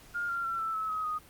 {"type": "tone with pitch steps", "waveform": "sine", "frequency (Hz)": [1413, 1383.1, 1353.9, 1325.2, 1297.2, 1269.8, 1242.9], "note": ["F6", "F6", "E6", "E6", "E6", "D#6", "D#6"], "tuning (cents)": [20, -17, 46, 9, -28, 35, -2], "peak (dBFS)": -30, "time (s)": [0.14, 1.19], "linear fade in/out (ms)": 20, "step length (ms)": 150, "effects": ["pink hiss -55 dBFS RMS until 1.29 s", "Opus 48 kbps"]}